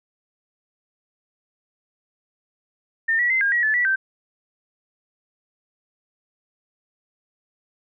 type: tone with pitch steps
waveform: sine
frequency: 1812 / 1935 / 2068 / 1617 / 1913 / 1736 / 1952 / 1558 Hz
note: A#6 / B6 / C7 / G#6 / A#6 / A6 / B6 / G6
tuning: -50 / -36 / -21 / -47 / +44 / -24 / -21 / -11 cents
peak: -17 dBFS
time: 3.08-3.96 s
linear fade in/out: 10 ms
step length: 110 ms
effects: none